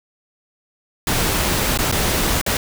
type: noise with dropouts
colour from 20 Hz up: pink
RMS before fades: -19 dBFS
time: 1.07-2.57 s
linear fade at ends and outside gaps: 2 ms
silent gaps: 1.775-1.788 / 1.915-1.924 / 2.414-2.463 s
effects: none